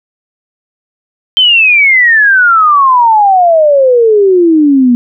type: exponential sweep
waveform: sine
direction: down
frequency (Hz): 3136 to 237.2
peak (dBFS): -3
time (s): 1.37-4.95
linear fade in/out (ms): 0
effects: none